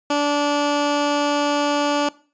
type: tone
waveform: 15% pulse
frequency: 290.5 Hz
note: D4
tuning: 19 cents flat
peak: -11 dBFS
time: 0.1-2.09 s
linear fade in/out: 5 ms
effects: noise-tail reverb RT60 0.4 s tail -20 dB re dry + resampled to 16000 Hz